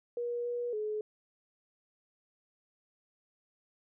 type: tone with pitch steps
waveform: sine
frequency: 479 / 482.3 / 426.2 Hz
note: A#4 / B4 / G#4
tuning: +47 / -41 / +45 cents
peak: -32 dBFS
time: 0.17-1.01 s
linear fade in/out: 2 ms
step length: 280 ms
effects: none